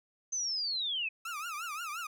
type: linear sweep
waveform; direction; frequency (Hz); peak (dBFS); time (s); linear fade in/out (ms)
sine; down; 6272 to 2489; -31; 0.32-1.09; 10
type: tone with vibrato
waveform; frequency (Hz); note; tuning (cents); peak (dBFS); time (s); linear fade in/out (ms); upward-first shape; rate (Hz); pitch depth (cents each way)
30% pulse; 1291; E6; -37; -34; 1.25-2.07; 5; triangle; 5.7; 200
effects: none